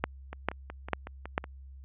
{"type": "two click trains", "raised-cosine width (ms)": 0.5, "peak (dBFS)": [-11, -24], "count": [4, 7], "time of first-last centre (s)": [[0.04, 1.379], [0.33, 1.441]], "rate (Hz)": [2.24, 5.4], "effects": ["added 67 Hz sine -45 dBFS peak until 1.84 s", "resampled to 8000 Hz"]}